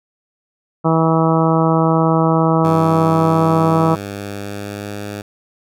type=harmonic tone; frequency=162.1 Hz; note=E3; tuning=29 cents flat; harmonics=1 / 2 / 3 / 4 / 5 / 6 / 7 / 8; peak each=-15 / -18 / -20 / -21 / -22 / -23 / -23 / -24 dBFS; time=0.84-3.96 s; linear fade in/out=20 ms
type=tone with pitch glide; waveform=10% pulse; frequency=98 to 102.69 Hz; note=G2 to G#2; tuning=0 to -19 cents; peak=-17 dBFS; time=2.64-5.22 s; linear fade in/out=5 ms; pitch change=+81 cents; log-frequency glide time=3.16-5 s
effects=none